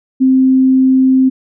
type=tone; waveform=sine; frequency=261.6 Hz; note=C4; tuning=in tune; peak=-6 dBFS; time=0.2-1.3 s; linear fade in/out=20 ms; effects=none